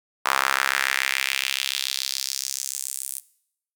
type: tone with high-pass filter sweep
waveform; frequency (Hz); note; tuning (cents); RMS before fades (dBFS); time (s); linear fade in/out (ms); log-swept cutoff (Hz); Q
sawtooth; 67; C2; +42; -26; 0.25-3.2; 10; 1100 to 10000; 2.2
effects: noise-tail reverb RT60 0.7 s tail -20 dB re dry